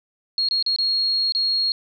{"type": "tone with dropouts", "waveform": "sine", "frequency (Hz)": 4287, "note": "C8", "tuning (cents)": 41, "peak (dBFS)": -18, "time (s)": [0.38, 1.72], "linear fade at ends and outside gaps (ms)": 1, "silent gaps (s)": [[0.487, 0.51], [0.626, 0.663], [0.762, 0.786], [1.322, 1.349]], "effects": []}